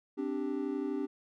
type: chord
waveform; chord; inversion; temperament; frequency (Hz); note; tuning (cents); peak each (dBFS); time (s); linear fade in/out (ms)
triangle; C suspended second; none; equal; 261.6 / 293.7 / 392; C4 / D4 / G4; 0 / 0 / 0; -35 / -33 / -35; 0.17-1.07; 20
effects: none